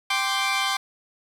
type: chord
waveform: 15% pulse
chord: G suspended fourth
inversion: none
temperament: equal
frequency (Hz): 784 / 1046.5 / 1174.7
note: G5 / C6 / D6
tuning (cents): 0 / 0 / 0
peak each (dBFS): -20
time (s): 0.1-0.77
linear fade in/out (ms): 5
effects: low-pass 9000 Hz 12 dB/octave + 8-bit